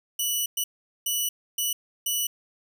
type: tone bursts at uneven times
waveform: 10% pulse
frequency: 2957 Hz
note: F#7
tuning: 2 cents flat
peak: -16 dBFS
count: 5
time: 0.19-0.46 / 0.57-0.64 / 1.06-1.29 / 1.58-1.73 / 2.06-2.27 s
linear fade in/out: 5 ms
effects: none